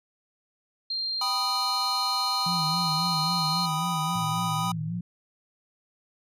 sine tone, 4186 Hz, C8, in tune, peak -27 dBFS, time 0.9-3.66 s, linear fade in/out 5 ms
square chord, G augmented, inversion none, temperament equal, 784 / 987.8 / 1244.5 Hz, G5 / B5 / D#6, 0 / 0 / 0 cents, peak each -34 / -32 / -31 dBFS, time 1.21-4.72 s, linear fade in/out 5 ms
sine tone with vibrato, 165 Hz, E3, 2 cents sharp, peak -29 dBFS, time 2.46-5.01 s, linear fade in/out 5 ms, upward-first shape sine, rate 3.7 Hz, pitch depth 110 cents each way
sine tone with tremolo, 113.5 Hz, A#2, 46 cents flat, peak -33 dBFS, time 4.15-5 s, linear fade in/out 5 ms, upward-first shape sine, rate 14 Hz, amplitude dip 30%
effects resampled to 32000 Hz

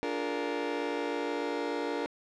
30% pulse chord, Bb dominant seventh, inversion first, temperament just, 291.4 / 349.6 / 419.5 / 466.2 Hz, D4 / F4 / Ab4 / Bb4, -13 / +2 / +17 / 0 cents, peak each -33 / -36 / -36 / -32 dBFS, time 0.03-2.06 s, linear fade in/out 0 ms, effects low-pass 4000 Hz 12 dB/octave

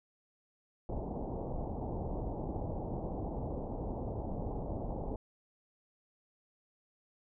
pink low-pass noise, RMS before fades -38 dBFS, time 0.89-5.16 s, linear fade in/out 2 ms, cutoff 860 Hz, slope 48 dB/octave, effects none

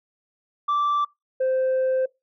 sine tone pair in turn, 1168 / 520.3 Hz, D6 / C5, -10 / -10 cents, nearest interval octave + major second, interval 1400 cents, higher first, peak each -17 dBFS, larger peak neither, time 0.68-1.05 / 1.4-2.06 s, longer second, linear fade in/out 10 ms, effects noise-tail reverb RT60 0.2 s tail -23 dB re dry + tanh soft clip ceiling -18 dBFS

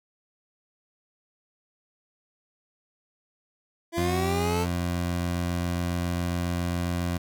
25% pulse linear sweep, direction up, 333 to 448.7 Hz, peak -23 dBFS, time 3.92-4.67 s, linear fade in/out 50 ms
20% pulse tone, 87.31 Hz, F2, in tune, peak -21 dBFS, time 3.97-7.18 s, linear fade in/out 10 ms
effects none

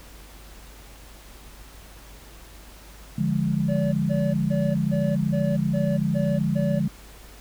sine chord, D diminished, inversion none, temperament equal, 146.83 / 174.61 / 207.7 Hz, D3 / F3 / Ab3, 0 / 0 / 0 cents, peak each -25 dBFS, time 3.18-6.88 s, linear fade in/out 5 ms
triangle tone bursts, 574 Hz, D5, 40 cents flat, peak -25 dBFS, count 8, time 3.68-6.8 s, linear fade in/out 20 ms, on 250 ms, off 160 ms
effects added 50 Hz sine -45 dBFS peak until 7.4 s + pink hiss -48 dBFS RMS until 7.4 s

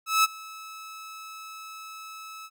sawtooth tone with ADSR envelope, 1300 Hz, E6, 24 cents flat, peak -13 dBFS, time 0.06-2.5 s, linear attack 180 ms, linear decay 25 ms, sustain -23 dB, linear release 49 ms, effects none

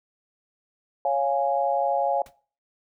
sine chord, Db major, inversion none, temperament equal, 554.4 / 698.5 / 830.6 Hz, Db5 / F5 / Ab5, 0 / 0 / 0 cents, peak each -25 dBFS, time 1.05-2.22 s, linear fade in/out 2 ms
pink noise with exponential decay, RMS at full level -43 dBFS, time 2.26-2.34 s, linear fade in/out 2 ms, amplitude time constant 16 ms
effects noise-tail reverb RT60 0.4 s tail -20 dB re dry

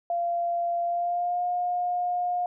sine tone with pitch glide, 690 to 713.1 Hz, F5 to F5, -21 to +36 cents, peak -24 dBFS, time 0.1-2.46 s, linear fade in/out 2 ms, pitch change +57 cents, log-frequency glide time 0.84-1.44 s, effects none

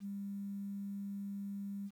sine tone, 199.8 Hz, G3, 33 cents sharp, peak -39 dBFS, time 0-1.91 s, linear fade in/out 50 ms, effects 11-bit

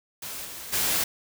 white noise with level steps, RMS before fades -36 / -39 / -25 dBFS, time 0.22-1.04 s, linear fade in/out 5 ms, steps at 0.44 / 0.72 s, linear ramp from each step 20 ms, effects none

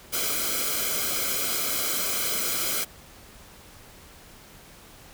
white noise with comb filter, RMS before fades -27 dBFS, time 0.12-2.85 s, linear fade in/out 20 ms, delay 1.1 ms, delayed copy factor -0.8, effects pink hiss -49 dBFS RMS until 5.13 s

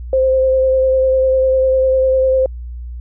sine tone with vibrato, 523.3 Hz, C5, in tune, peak -10 dBFS, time 0.13-2.46 s, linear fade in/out 2 ms, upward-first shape sine, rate 10 Hz, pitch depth 15 cents each way, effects added 60 Hz sine -25 dBFS peak until 3 s

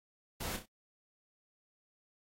pink noise with echo, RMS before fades -40 dBFS, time 0.4-0.57 s, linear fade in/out 10 ms, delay 30 ms, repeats 3, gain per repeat -7 dB, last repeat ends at 0.66 s, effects AAC 48 kbps

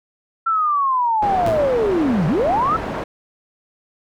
sine linear two-way sweep, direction down then up, 1355 to 139.1 to 1355 Hz, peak -15 dBFS, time 0.46-2.77 s, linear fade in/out 10 ms, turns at 2.27 s
white low-pass noise, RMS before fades -26 dBFS, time 1.22-3.04 s, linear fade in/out 5 ms, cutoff 830 Hz, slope 12 dB/octave
sawtooth tone with exponential decay, 111.4 Hz, A2, 22 cents sharp, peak -16 dBFS, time 1.46-1.73 s, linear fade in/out 0 ms, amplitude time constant 57 ms
effects none

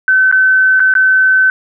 sine tone with dropouts, 1526 Hz, G6, 47 cents flat, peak -6 dBFS, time 0.08-1.5 s, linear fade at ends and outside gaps 1 ms, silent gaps 0.314-0.325 / 0.796-0.802 / 0.939-0.952 s, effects none

